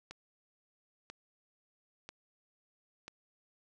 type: click train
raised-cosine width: 0.2 ms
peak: -28 dBFS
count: 4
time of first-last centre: 0.11-3.08 s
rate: 1.01 Hz
effects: none